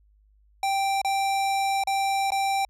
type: tone with dropouts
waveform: square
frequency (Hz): 784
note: G5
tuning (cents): 0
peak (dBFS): -23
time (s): 0.63-2.65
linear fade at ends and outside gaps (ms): 2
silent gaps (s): 1.016-1.047 / 1.837-1.872 / 2.305-2.319
effects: added 51 Hz sine -57 dBFS peak until 2.69 s + low-pass 11000 Hz 12 dB/octave